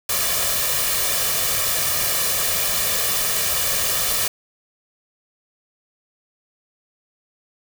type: noise with comb filter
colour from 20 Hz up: white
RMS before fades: -21 dBFS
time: 0.09-4.28 s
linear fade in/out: 5 ms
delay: 1.7 ms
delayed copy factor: +0.65
effects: none